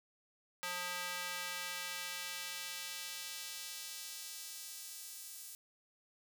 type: tone with high-pass filter sweep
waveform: square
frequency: 178.5 Hz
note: F3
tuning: 38 cents sharp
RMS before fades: -44 dBFS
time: 0.63-5.55 s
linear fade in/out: 0 ms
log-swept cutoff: 1200 to 8200 Hz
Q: 0.75
effects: none